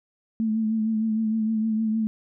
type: tone with vibrato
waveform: sine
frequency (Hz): 220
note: A3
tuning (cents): 0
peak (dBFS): -21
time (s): 0.4-2.07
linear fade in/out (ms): 0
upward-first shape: triangle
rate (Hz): 6.5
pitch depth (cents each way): 42
effects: none